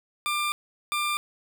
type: tone pair in turn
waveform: 20% pulse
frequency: 1192 / 1192 Hz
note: D6 / D6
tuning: +25 / +25 cents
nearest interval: unison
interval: 0 cents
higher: neither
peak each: -20 dBFS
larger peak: neither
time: 0.26-0.52 / 0.92-1.17 s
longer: first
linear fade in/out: 0 ms
effects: none